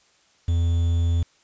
triangle tone with quantisation, 84.7 Hz, E2, 48 cents sharp, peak -16 dBFS, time 0.48-1.23 s, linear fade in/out 5 ms, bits 7, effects white hiss -60 dBFS RMS until 1.43 s + resampled to 16000 Hz

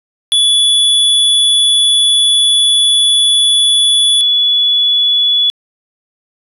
square / sine tone pair in turn, 3428 / 3415 Hz, A7 / G#7, -46 / +48 cents, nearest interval unison, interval 6 cents, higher first, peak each -8 dBFS, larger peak neither, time 0.32-4.21 / 4.21-5.5 s, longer first, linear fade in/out 0 ms, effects resampled to 32000 Hz + 8-bit

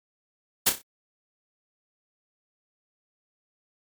white noise with echo, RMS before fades -19 dBFS, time 0.66-0.7 s, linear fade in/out 10 ms, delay 30 ms, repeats 4, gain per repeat -8 dB, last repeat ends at 0.82 s, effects MP3 96 kbps

